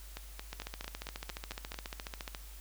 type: two click trains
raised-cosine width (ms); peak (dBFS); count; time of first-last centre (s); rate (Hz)
0.2; -23 / -22; 8 / 27; 0.17-1.743 / 0.53-2.348; 4.45 / 14.3
effects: added 50 Hz sine -47 dBFS peak until 2.6 s + white hiss -55 dBFS RMS until 2.6 s